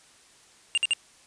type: tone bursts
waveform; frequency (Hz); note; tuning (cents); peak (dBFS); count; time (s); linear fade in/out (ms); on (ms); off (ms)
square; 2794; F7; 0; -21; 3; 0.75-0.934; 0; 26; 53
effects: white hiss -56 dBFS RMS until 1.26 s + resampled to 22050 Hz